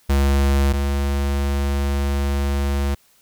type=tone pair in turn; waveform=square; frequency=69.2 / 70 Hz; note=C#2 / C#2; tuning=-2 / +18 cents; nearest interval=unison; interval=20 cents; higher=second; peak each=-15 / -19 dBFS; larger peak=first; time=0.09-0.73 / 0.73-2.95 s; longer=second; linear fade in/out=10 ms; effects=white hiss -57 dBFS RMS until 3.21 s